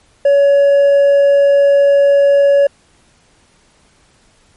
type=tone with hard clipping; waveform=sine; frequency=563 Hz; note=C#5; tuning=27 cents sharp; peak=-7 dBFS; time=0.25-2.67 s; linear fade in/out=5 ms; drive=2 dB; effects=pink hiss -52 dBFS RMS until 4.56 s + MP3 48 kbps